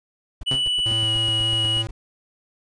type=noise bursts; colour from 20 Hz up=brown; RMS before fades=-31 dBFS; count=13; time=0.41-1.91 s; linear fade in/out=5 ms; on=24 ms; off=99 ms
type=tone with pitch glide; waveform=triangle; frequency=2960 to 2914 Hz; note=F#7 to F#7; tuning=0 to -27 cents; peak=-18 dBFS; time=0.46-1.83 s; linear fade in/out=20 ms; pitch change=-27 cents; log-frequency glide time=1.03-1.11 s
type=tone with exponential decay; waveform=sawtooth; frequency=131.3 Hz; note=C3; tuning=6 cents sharp; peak=-20 dBFS; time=0.51-0.68 s; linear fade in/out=5 ms; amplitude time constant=36 ms
type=tone with vibrato; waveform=square; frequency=110.9 Hz; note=A2; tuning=14 cents sharp; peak=-27 dBFS; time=0.86-1.87 s; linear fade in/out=0 ms; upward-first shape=square; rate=3.4 Hz; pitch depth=13 cents each way
effects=resampled to 22050 Hz